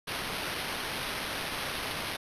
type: noise with sample-and-hold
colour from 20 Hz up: white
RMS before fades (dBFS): -35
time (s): 0.07-2.17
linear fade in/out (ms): 10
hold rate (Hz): 7350
effects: resampled to 32000 Hz